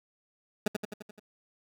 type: tone with echo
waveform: 20% pulse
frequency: 210 Hz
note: G#3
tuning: 19 cents sharp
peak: -20 dBFS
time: 0.66-0.68 s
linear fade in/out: 5 ms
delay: 86 ms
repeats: 6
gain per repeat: -4 dB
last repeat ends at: 1.196 s
effects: none